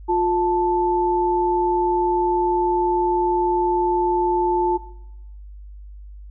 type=tone pair together; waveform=sine; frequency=353.7 / 880 Hz; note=F4 / A5; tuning=+22 / 0 cents; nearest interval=octave + major third; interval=1578 cents; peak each=-19 dBFS; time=0.08-4.78 s; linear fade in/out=20 ms; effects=noise-tail reverb RT60 0.8 s tail -17 dB re dry + added 50 Hz sine -36 dBFS peak until 6.3 s